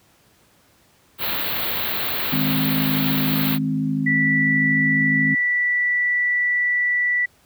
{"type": "band-stop noise", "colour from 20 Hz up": "white", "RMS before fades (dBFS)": -24, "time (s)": [1.18, 3.59], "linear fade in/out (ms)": 50, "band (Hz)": [4400, 13000], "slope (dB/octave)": 96}
{"type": "chord", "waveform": "sine", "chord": "Ab major", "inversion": "second", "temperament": "equal", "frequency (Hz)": [155.56, 207.7, 261.6], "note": ["Eb3", "Ab3", "C4"], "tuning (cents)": [0, 0, 0], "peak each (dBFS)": [-24, -26, -22], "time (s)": [2.32, 5.35], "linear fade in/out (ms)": 10}
{"type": "tone", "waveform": "sine", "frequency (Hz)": 1962, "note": "B6", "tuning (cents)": -12, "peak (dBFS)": -17, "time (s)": [4.06, 7.26], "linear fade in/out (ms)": 10}
{"effects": ["pink hiss -57 dBFS RMS until 7.45 s", "high-pass 60 Hz 12 dB/octave"]}